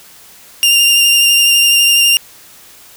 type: tone with vibrato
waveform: sawtooth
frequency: 2794 Hz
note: F7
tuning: in tune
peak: -4 dBFS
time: 0.63-2.17 s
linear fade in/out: 0 ms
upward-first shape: sine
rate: 12 Hz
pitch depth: 15 cents each way
effects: white hiss -40 dBFS RMS until 2.96 s